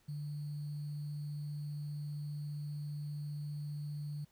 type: tone with sample-and-hold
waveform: sine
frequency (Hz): 147.5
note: D3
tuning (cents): +8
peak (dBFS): -38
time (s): 0.08-4.25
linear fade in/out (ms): 10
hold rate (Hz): 4410
effects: pink hiss -71 dBFS RMS until 4.31 s